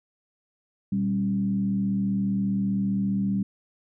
sine tone with frequency modulation, 196 Hz, G3, in tune, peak -22 dBFS, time 0.92-3.43 s, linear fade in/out 5 ms, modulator 75.1 Hz, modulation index 0.56, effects none

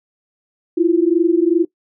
sine tone pair together, 329 / 351.6 Hz, E4 / F4, -3 / +12 cents, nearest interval minor second, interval 115 cents, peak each -14 dBFS, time 0.77-1.65 s, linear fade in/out 10 ms, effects noise-tail reverb RT60 0.1 s tail -20 dB re dry

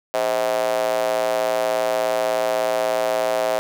square tone with high-pass filter, 58.27 Hz, A#1, in tune, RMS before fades -21 dBFS, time 0.14-3.59 s, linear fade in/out 0 ms, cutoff 600 Hz, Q 5.8, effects none

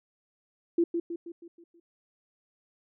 sine tone with echo, 339.8 Hz, F4, 47 cents flat, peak -20 dBFS, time 0.78-0.84 s, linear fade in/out 5 ms, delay 160 ms, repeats 6, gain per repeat -6 dB, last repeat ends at 1.8 s, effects none

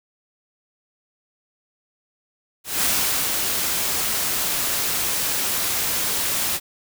white noise with ADSR envelope, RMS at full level -20 dBFS, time 2.64-6.6 s, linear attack 190 ms, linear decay 440 ms, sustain -3 dB, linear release 50 ms, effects none

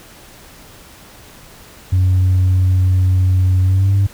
sine tone with pitch glide, 92.5 to 98.57 Hz, F#2 to G2, 0 to +10 cents, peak -8 dBFS, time 1.92-4.07 s, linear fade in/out 10 ms, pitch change +110 cents, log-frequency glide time 3.62-3.94 s, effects tanh soft clip ceiling -8 dBFS + pink hiss -41 dBFS RMS until 4.13 s

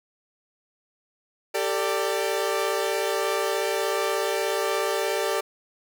sawtooth chord, G suspended second, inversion none, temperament equal with one note detuned, 392 / 448.7 / 587.3 Hz, G4 / A4 / D5, 0 / +34 / 0 cents, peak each -24 dBFS, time 1.54-5.41 s, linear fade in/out 10 ms, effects none

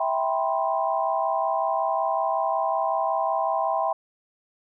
sine chord, C major seventh, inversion first, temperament just, 654.1 / 784.9 / 981.1 / 1046.5 Hz, E5 / G5 / B5 / C6, -14 / +2 / -12 / 0 cents, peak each -26 / -26 / -29 / -29 dBFS, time 0-3.93 s, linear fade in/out 5 ms, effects none

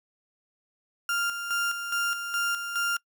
35% pulse tone with tremolo, 1396.9 Hz, F6, in tune, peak -23 dBFS, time 1.09-2.97 s, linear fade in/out 2 ms, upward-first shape square, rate 2.4 Hz, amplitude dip 55%, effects noise-tail reverb RT60 0.1 s tail -24 dB re dry

